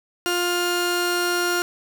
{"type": "tone pair together", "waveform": "sawtooth", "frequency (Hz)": [352.2, 1409], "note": ["F4", "F6"], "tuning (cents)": [15, 15], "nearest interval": "2 octaves", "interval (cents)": 2400, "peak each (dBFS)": -19, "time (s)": [0.26, 1.62], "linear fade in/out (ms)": 0, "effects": []}